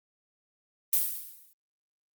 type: noise with exponential decay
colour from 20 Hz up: violet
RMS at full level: -22 dBFS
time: 0.93-1.53 s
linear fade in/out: 0 ms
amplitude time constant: 130 ms
effects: Opus 32 kbps